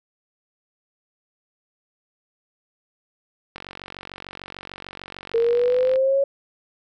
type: click train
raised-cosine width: 0.3 ms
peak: -19 dBFS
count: 113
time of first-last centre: 3.56-5.958 s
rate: 46.7 Hz
type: exponential sweep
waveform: sine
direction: up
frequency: 456.8 to 557 Hz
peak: -16 dBFS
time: 5.34-6.24 s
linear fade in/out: 5 ms
effects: none